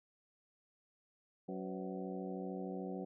harmonic tone with a mistuned harmonic, 93.4 Hz, F#2, 17 cents sharp, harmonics 2 / 3 / 4 / 5 / 6 / 7 / 8, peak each -43 / -47 / -46 / -48 / -54 / -55 / -51 dBFS, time 1.48-3.05 s, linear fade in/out 10 ms, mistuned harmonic 5, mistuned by +110 cents, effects none

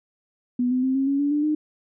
sine tone with pitch steps, 246.6 / 254.1 / 261.9 / 269.9 / 278.1 / 286.6 / 295.3 / 304.3 Hz, B3 / B3 / C4 / C#4 / C#4 / D4 / D4 / D#4, -2 / +49 / +2 / -46 / +6 / -42 / +10 / -38 cents, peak -19 dBFS, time 0.59-1.55 s, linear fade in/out 5 ms, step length 120 ms, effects none

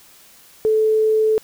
sine tone, 435.8 Hz, A4, 17 cents flat, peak -13 dBFS, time 0.65-1.38 s, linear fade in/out 0 ms, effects white hiss -48 dBFS RMS until 1.43 s

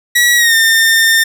sawtooth tone with pitch glide, 1928 to 1809.3 Hz, B6 to A6, -42 to +48 cents, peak -4 dBFS, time 0.15-1.24 s, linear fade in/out 10 ms, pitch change -110 cents, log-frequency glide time 0.36-0.55 s, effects none

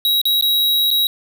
square tone with dropouts, 3849 Hz, B7, 45 cents flat, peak -14 dBFS, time 0.05-1.07 s, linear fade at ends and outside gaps 1 ms, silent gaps 0.215-0.254 / 0.411-0.424 / 0.905-0.912 s, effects none

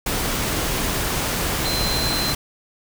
sine tone in noise, 4092 Hz, C8, 39 cents flat, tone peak -24 dBFS, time 1.65-2.33 s, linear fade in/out 5 ms, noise pink, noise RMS -23 dBFS, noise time 0.06-2.35 s, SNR -4 dB, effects none

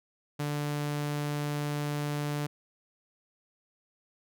sawtooth tone, 146.83 Hz, D3, in tune, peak -26 dBFS, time 0.39-2.47 s, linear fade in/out 10 ms, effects none

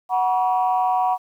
sine tone cluster, 741 / 962 / 1131 Hz, F#5 / B5 / C#6, +2 / -46 / +34 cents, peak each -18 / -22 / -27 dBFS, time 0.09-1.18 s, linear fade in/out 50 ms, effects tanh soft clip ceiling -9 dBFS + 9-bit

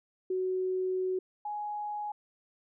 sine tone pair in turn, 371.9 / 834.9 Hz, F#4 / G#5, +9 / +9 cents, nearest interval octave + major second, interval 1400 cents, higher second, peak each -28 / -33 dBFS, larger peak first, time 0.3-1.19 / 1.45-2.12 s, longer first, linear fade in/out 5 ms, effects none

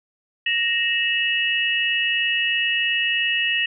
sine tone cluster, 1868 / 2641 / 2898 Hz, A#6 / E7 / F#7, +3 / +3 / -37 cents, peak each -23 dBFS, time 0.46-3.66 s, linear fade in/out 5 ms, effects none

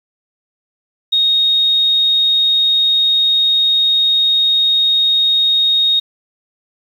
sine tone, 3730 Hz, A#7, in tune, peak -10 dBFS, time 1.12-6 s, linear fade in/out 10 ms, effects 7-bit

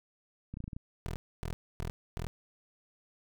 clicks, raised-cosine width 5 ms, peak -28 dBFS, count 7, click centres 0.54 / 0.571 / 0.604 / 0.641 / 0.679 / 0.732 / 0.765 s
15% pulse tone bursts, 41.2 Hz, E1, in tune, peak -29 dBFS, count 4, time 1.06-2.27 s, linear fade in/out 0 ms, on 100 ms, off 270 ms
effects none

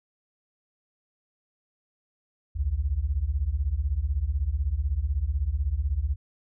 sine beating tone pair, 60.7 / 76.7 Hz, B1 / D#2, -29 / -24 cents, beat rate 16 Hz, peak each -27 / -26 dBFS, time 2.55-6.16 s, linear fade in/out 20 ms, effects none

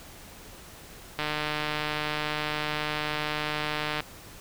click train, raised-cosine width 0.3 ms, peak -13 dBFS, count 426, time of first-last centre 1.19-4.005 s, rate 151 Hz, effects pink hiss -47 dBFS RMS until 4.4 s

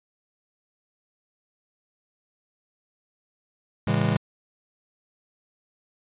square chord, A major seventh, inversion none, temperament just, 110 / 137.5 / 165 / 206.2 Hz, A2 / C#3 / E3 / G#3, 0 / -14 / +2 / -12 cents, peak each -27 dBFS, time 3.87-4.17 s, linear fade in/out 5 ms, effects resampled to 8000 Hz

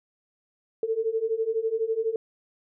sine beating tone pair, 440 / 452 Hz, A4 / A4, 0 / +47 cents, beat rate 12 Hz, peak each -28 / -26 dBFS, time 0.83-2.16 s, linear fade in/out 2 ms, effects none

